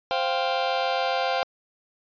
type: chord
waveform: sawtooth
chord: C suspended fourth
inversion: none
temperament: just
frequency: 523.3 / 697.7 / 784.9 Hz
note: C5 / F5 / G5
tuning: 0 / -2 / +2 cents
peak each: -23 dBFS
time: 0.11-1.43 s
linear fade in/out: 0 ms
effects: resampled to 11025 Hz